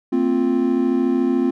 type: chord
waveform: triangle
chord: Bb suspended second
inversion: none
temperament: equal with one note detuned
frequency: 227.9 / 261.6 / 349.2 Hz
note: Bb3 / C4 / F4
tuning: -39 / 0 / 0 cents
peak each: -21 / -16 / -19 dBFS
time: 0.12-1.51 s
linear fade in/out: 10 ms
effects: none